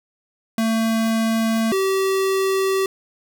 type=tone pair in turn; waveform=square; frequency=224.5 / 384.9 Hz; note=A3 / G4; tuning=+35 / -32 cents; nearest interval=major sixth; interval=933 cents; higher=second; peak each=-18 dBFS; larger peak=neither; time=0.58-1.72 / 1.72-2.86 s; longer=neither; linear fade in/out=2 ms; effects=none